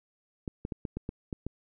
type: clicks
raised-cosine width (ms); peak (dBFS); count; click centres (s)
3; -21; 8; 0.478 / 0.651 / 0.722 / 0.852 / 0.97 / 1.091 / 1.328 / 1.466
effects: none